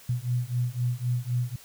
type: beating tone pair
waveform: sine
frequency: 120.9 / 124.8 Hz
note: B2 / B2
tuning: -36 / +19 cents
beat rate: 3.9 Hz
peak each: -28 dBFS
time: 0.09-1.56 s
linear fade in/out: 5 ms
effects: white hiss -51 dBFS RMS until 1.64 s

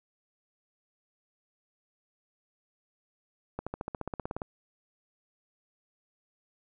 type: accelerating click train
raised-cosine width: 1 ms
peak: -20 dBFS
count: 14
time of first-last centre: 3.59-4.418 s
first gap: 76 ms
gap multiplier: 0.97
effects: none

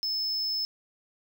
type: tone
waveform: triangle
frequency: 5230 Hz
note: E8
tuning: 15 cents flat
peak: -26 dBFS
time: 0.03-0.65 s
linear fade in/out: 0 ms
effects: none

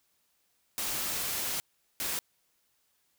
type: noise bursts at uneven times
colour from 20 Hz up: white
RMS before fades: -33 dBFS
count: 2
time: 0.78-1.6 / 2-2.19 s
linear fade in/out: 0 ms
effects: white hiss -73 dBFS RMS until 3.18 s

